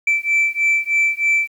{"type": "beating tone pair", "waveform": "sine", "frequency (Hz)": [2327, 2330.2], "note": ["D7", "D7"], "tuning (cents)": [-17, -14], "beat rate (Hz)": 3.2, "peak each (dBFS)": -16, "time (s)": [0.07, 1.48], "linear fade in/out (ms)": 5, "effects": ["tanh soft clip ceiling -11 dBFS", "8-bit"]}